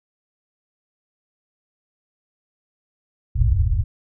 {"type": "low-pass noise", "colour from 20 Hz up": "white", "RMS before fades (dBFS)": -18, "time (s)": [3.35, 3.84], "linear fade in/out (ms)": 5, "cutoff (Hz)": 120, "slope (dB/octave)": 96, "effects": []}